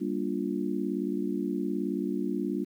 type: chord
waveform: sine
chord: G minor seventh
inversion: none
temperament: just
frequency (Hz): 196 / 235.2 / 294 / 352.8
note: G3 / Bb3 / D4 / F4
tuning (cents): 0 / +16 / +2 / +18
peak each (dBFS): -33 / -34 / -32 / -34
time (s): 0-2.65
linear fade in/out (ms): 20
effects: 10-bit